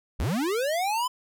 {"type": "linear sweep", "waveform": "square", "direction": "up", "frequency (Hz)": [37.02, 1028], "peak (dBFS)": -25, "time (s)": [0.19, 1.08], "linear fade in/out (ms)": 10, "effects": []}